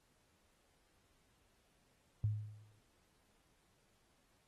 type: tone with exponential decay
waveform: sine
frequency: 105.9 Hz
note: G#2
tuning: 34 cents sharp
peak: -30 dBFS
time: 2.24-2.8 s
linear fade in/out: 0 ms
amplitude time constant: 120 ms
effects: pink hiss -75 dBFS RMS until 4.47 s + AAC 32 kbps